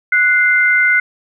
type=tone pair together; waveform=sine; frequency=1474 / 2085 Hz; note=F#6 / C7; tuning=-7 / -7 cents; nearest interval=tritone; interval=600 cents; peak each=-12 dBFS; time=0.12-1 s; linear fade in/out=5 ms; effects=none